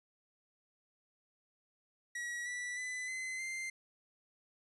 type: tone with pitch steps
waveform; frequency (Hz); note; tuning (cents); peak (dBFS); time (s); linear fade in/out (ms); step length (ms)
45% pulse; 1919 / 1960.5 / 2003 / 2046 / 2090; A#6 / B6 / B6 / C7 / C7; +50 / -13 / +24 / -39 / -2; -38; 2.15-3.7; 5; 310
effects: resampled to 24000 Hz